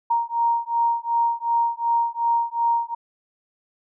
sine beating tone pair, 932.3 / 935 Hz, A#5 / A#5, 0 / +5 cents, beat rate 2.7 Hz, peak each -22 dBFS, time 0.1-2.95 s, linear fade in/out 10 ms, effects none

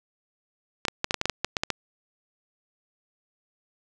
clicks, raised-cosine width 0.2 ms, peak -7 dBFS, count 12, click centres 0.852 / 0.883 / 1.044 / 1.109 / 1.143 / 1.214 / 1.256 / 1.297 / 1.446 / 1.568 / 1.635 / 1.703 s, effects none

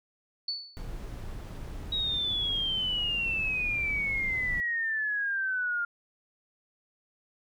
sine tone with exponential decay, 4465 Hz, C#8, 12 cents sharp, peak -27 dBFS, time 0.48-0.88 s, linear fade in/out 5 ms, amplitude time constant 86 ms
brown noise, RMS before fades -39 dBFS, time 0.77-4.6 s, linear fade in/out 0 ms
sine exponential sweep, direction down, 3832 to 1400 Hz, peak -27 dBFS, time 1.92-5.85 s, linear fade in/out 5 ms
effects none

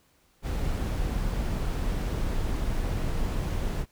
brown noise, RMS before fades -28 dBFS, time 0.42-3.86 s, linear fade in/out 50 ms, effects pink hiss -65 dBFS RMS until 3.91 s

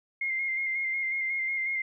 sine tone with vibrato, 2118 Hz, C7, 21 cents sharp, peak -27 dBFS, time 0.21-1.82 s, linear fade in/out 5 ms, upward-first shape square, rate 5.5 Hz, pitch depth 24 cents each way, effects none

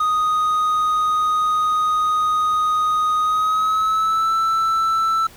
triangle tone with pitch glide, 1244.5 to 1326.1 Hz, D#6 to E6, 0 to +10 cents, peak -14 dBFS, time 0-5.27 s, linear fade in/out 5 ms, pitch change +110 cents, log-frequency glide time 3.21-4.33 s, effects pink hiss -45 dBFS RMS until 5.36 s

